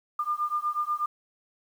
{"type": "beating tone pair", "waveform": "sine", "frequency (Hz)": [1200, 1208.2], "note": ["D6", "D6"], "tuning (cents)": [37, 49], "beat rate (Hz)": 8.2, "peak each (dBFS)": [-29, -29], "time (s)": [0.19, 1.06], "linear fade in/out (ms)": 5, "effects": ["9-bit"]}